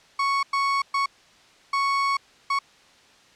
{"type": "tone bursts at uneven times", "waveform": "35% pulse", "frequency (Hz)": 1108.7, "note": "C#6", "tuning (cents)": 0, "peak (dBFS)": -19, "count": 5, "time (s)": [[0.19, 0.43], [0.53, 0.82], [0.94, 1.06], [1.73, 2.17], [2.5, 2.59]], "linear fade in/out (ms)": 5, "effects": ["white hiss -54 dBFS RMS until 3.35 s", "low-pass 5000 Hz 12 dB/octave"]}